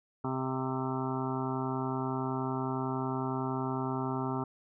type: harmonic tone with a mistuned harmonic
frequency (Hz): 130.81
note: C3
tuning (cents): 0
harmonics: 1 / 2 / 3 / 5 / 6 / 7 / 8 / 9 / 10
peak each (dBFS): -36 / -35 / -38 / -44 / -42 / -40 / -45 / -43 / -43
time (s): 0.24-4.44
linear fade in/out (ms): 5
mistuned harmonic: 10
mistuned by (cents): +19
effects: none

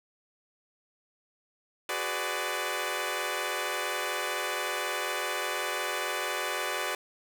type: chord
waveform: 10% pulse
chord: G# half-diminished seventh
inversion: third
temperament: equal with one note detuned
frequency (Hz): 370 / 415.3 / 501.4 / 587.3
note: F#4 / G#4 / B4 / D5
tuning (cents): 0 / 0 / +26 / 0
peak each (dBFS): -28 / -29 / -27 / -26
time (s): 1.89-6.95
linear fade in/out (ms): 2
effects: none

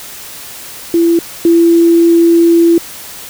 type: tone pair in turn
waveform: sine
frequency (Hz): 336.9 / 336.9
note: E4 / E4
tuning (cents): +38 / +38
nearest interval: unison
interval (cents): 0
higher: neither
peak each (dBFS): -6 / -4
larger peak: second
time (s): 0.94-1.19 / 1.45-2.78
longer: second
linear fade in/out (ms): 2
effects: white hiss -29 dBFS RMS until 3.29 s

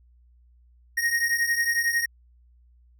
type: beating tone pair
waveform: square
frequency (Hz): 1864.7 / 1875.7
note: A#6 / A#6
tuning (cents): 0 / +10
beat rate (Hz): 11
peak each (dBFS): -24 / -28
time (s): 0.97-2.06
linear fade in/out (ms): 10
effects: added 60 Hz sine -54 dBFS peak until 2.99 s

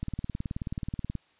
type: click train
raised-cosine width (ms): 5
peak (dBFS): -20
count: 22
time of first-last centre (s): 0.03-1.153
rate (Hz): 18.7
effects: white hiss -64 dBFS RMS until 1.39 s + resampled to 8000 Hz

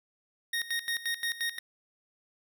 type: tone with tremolo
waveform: 25% pulse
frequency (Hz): 1861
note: A#6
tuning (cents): -3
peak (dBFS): -25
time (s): 0.53-1.59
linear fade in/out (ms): 5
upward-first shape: square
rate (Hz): 5.7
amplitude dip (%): 80
effects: none

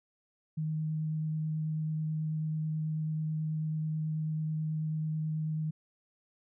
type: tone with vibrato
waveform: sine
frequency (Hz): 156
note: D#3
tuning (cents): +5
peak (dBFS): -30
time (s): 0.57-5.71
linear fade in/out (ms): 10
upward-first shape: sine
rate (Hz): 9.2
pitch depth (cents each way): 9
effects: none

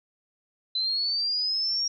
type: linear sweep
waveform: sine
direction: up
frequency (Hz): 4013 to 5620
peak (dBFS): -24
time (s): 0.75-1.88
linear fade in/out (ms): 5
effects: none

